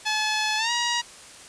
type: tone with pitch glide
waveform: 10% pulse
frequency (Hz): 859 to 953.1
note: A5 to A#5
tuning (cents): -42 to +38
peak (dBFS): -14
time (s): 0.05-1.02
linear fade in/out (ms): 20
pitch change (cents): +180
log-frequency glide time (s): 0.57-0.71
effects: white hiss -45 dBFS RMS until 1.48 s + resampled to 22050 Hz